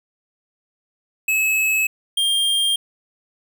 square tone pair in turn, 2585 / 3203 Hz, E7 / G7, -34 / +37 cents, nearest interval major third, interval 371 cents, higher second, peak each -17 dBFS, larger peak neither, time 1.28-1.87 / 2.17-2.76 s, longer neither, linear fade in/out 5 ms, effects none

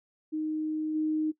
sine tone with level steps, 310.3 Hz, D#4, 5 cents flat, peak -28 / -25 dBFS, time 0.32-1.32 s, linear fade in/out 20 ms, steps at 0.94 s, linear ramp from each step 20 ms, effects noise-tail reverb RT60 0.1 s tail -18 dB re dry

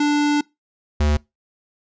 square tone pair in turn, 293.7 / 74.45 Hz, D4 / D2, 0 / +24 cents, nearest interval 2 octaves, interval 2376 cents, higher first, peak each -16 dBFS, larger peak neither, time 0-0.41 / 1-1.17 s, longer first, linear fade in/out 5 ms, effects noise-tail reverb RT60 0.2 s tail -23 dB re dry + resampled to 16000 Hz

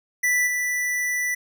square tone with level steps, 1975.5 Hz, B6, in tune, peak -19 / -23 dBFS, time 0.23-1.35 s, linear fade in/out 10 ms, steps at 0.46 s, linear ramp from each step 20 ms, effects none

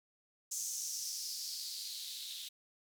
violet noise with band-pass filter sweep, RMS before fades -42 dBFS, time 0.51-2.49 s, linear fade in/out 10 ms, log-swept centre 6600 to 3500 Hz, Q 4.7, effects none

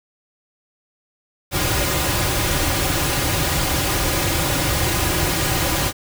pink noise with comb filter, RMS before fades -20 dBFS, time 1.51-5.93 s, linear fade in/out 50 ms, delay 4.5 ms, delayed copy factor -0.65, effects none

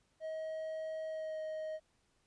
triangle tone with pitch glide, 634 to 626.4 Hz, D#5 to D#5, +32 to +11 cents, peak -36 dBFS, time 0.2-1.8 s, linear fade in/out 50 ms, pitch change -21 cents, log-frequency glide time 1.07-1.4 s, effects pink hiss -75 dBFS RMS until 2.26 s + resampled to 22050 Hz

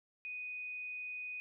sine tone, 2488 Hz, D#7, 1 cent flat, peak -40 dBFS, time 0.25-1.4 s, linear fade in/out 0 ms, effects none

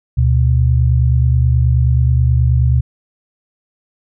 sine tone pair together, 73.42 / 122.8 Hz, D2 / B2, 0 / -9 cents, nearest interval major sixth, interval 891 cents, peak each -12 dBFS, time 0.17-2.81 s, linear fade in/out 10 ms, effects none

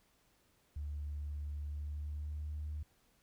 sine tone with pitch glide, 73.42 to 75.53 Hz, D2 to D2, 0 to +49 cents, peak -37 dBFS, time 0.76-2.83 s, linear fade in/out 5 ms, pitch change +49 cents, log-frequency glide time 1.61-2.65 s, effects tanh soft clip ceiling -34 dBFS + pink hiss -72 dBFS RMS until 3.22 s

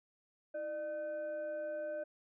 sine tone with frequency modulation, 602 Hz, D5, 43 cents sharp, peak -37 dBFS, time 0.54-2.04 s, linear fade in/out 10 ms, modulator 926 Hz, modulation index 0.4, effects none

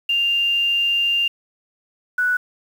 sine tone pair in turn, 2794 / 1480.1 Hz, F7 / F#6, 0 / 0 cents, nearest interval major seventh, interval 1100 cents, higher first, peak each -16 dBFS, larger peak neither, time 0.09-1.28 / 2.18-2.37 s, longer first, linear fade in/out 5 ms, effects 7-bit

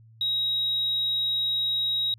sine tone, 3810 Hz, A#7, 37 cents sharp, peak -22 dBFS, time 0.21-2.14 s, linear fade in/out 2 ms, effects tanh soft clip ceiling -19 dBFS + added 112 Hz sine -50 dBFS peak until 2.18 s

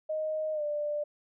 sine tone with pitch glide, 622.3 to 592.1 Hz, D#5 to D5, 0 to +14 cents, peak -29 dBFS, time 0.09-1.04 s, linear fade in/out 10 ms, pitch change -86 cents, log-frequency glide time 0.53-0.63 s, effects none

